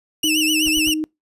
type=tone with vibrato; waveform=sawtooth; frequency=2794 Hz; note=F7; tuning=in tune; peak=-14 dBFS; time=0.23-0.94 s; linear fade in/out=5 ms; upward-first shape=sine; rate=7.9 Hz; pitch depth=120 cents each way
type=tone; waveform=sine; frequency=311.1 Hz; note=D#4; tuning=in tune; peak=-20 dBFS; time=0.24-1.04 s; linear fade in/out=0 ms
type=noise bursts; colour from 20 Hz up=brown; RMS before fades=-32 dBFS; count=3; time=0.66-0.897 s; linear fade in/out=5 ms; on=31 ms; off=72 ms
effects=noise-tail reverb RT60 0.2 s tail -26 dB re dry + resampled to 32000 Hz